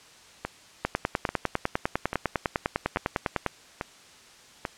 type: two click trains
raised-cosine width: 0.5 ms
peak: -9 / -14 dBFS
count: 27 / 6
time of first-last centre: 0.85-3.463 / 0.45-4.652 s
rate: 9.95 / 1.19 Hz
effects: white hiss -52 dBFS RMS until 4.77 s + low-pass 7000 Hz 12 dB/octave